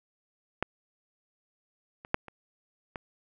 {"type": "clicks", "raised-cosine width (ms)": 0.5, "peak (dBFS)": [-12, -29, -8, -29, -21], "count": 5, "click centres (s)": [0.626, 2.049, 2.144, 2.283, 2.958], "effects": []}